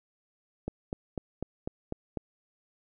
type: click train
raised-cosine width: 2 ms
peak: -19 dBFS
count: 7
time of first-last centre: 0.68-2.173 s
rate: 4.02 Hz
effects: none